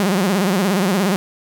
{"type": "tone with vibrato", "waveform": "sawtooth", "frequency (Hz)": 191.6, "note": "G3", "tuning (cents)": -39, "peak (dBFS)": -11, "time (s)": [0, 1.16], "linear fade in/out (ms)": 0, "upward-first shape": "sine", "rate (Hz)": 17, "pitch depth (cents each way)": 150, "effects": []}